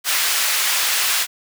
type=high-pass noise; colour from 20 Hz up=pink; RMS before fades=-19 dBFS; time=0.04-1.27 s; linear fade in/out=50 ms; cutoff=1600 Hz; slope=12 dB/octave; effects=none